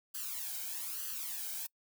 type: noise with flanger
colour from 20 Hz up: blue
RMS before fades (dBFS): -40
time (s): 0.14-1.67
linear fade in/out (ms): 10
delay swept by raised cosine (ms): 0.65 to 1.32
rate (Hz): 1.1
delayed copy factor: +0.8
effects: noise-tail reverb RT60 0.1 s tail -25 dB re dry